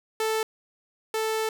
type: tone pair in turn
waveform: sawtooth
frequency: 440 / 440 Hz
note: A4 / A4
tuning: 0 / 0 cents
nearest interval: unison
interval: 0 cents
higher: neither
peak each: -20 / -21 dBFS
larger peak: first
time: 0.2-0.43 / 1.14-1.49 s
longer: second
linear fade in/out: 2 ms
effects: none